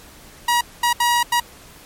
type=tone bursts at uneven times; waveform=sawtooth; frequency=957 Hz; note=A#5; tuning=45 cents sharp; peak=-11 dBFS; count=4; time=0.48-0.61 / 0.83-0.93 / 1-1.23 / 1.32-1.4 s; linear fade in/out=5 ms; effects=pink hiss -44 dBFS RMS until 1.85 s + MP3 64 kbps